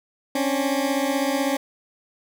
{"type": "beating tone pair", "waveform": "20% pulse", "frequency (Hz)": [270, 286], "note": ["C#4", "D4"], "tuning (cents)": [-45, -46], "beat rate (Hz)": 16, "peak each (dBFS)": [-18, -20], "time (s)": [0.35, 1.57], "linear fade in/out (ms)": 5, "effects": []}